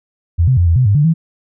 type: tone with pitch steps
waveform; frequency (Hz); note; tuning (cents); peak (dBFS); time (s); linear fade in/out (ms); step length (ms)
sine; 84.8 / 129.5 / 87.6 / 83.7 / 127.7 / 101.3 / 147 / 163; E2 / C3 / F2 / E2 / C3 / G#2 / D3 / E3; +50 / -17 / +6 / +27 / -42 / -43 / +2 / -19; -8; 0.38-1.14; 20; 95
effects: none